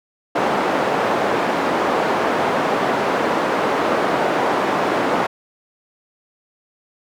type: band-pass noise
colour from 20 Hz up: white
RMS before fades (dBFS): -19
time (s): 0.35-5.27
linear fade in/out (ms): 10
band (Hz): 250 to 930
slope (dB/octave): 12
effects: none